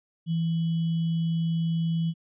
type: tone with sample-and-hold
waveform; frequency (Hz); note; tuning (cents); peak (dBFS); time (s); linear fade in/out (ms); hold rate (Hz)
sine; 164.81; E3; 0; -23; 0.26-2.14; 50; 3150
effects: resampled to 8000 Hz